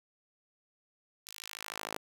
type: tone with high-pass filter sweep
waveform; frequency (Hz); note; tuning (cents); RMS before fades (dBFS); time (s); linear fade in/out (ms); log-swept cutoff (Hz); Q
sawtooth; 53.3; G#1; +46; -44; 1.26-1.97; 0; 5000 to 510; 0.78
effects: 10-bit